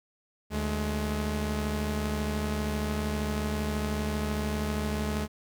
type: tone pair together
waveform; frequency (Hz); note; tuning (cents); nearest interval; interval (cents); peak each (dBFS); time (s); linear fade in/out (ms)
sawtooth; 74.85 / 211.7; D2 / G#3; +33 / +33; octave + tritone; 1800; -27; 0.5-5.28; 50
effects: none